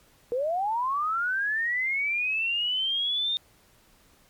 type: linear sweep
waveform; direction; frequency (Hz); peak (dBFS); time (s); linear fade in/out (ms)
sine; up; 466.2 to 3668; -24; 0.32-3.37; 0
effects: pink hiss -60 dBFS RMS until 4.29 s + MP3 96 kbps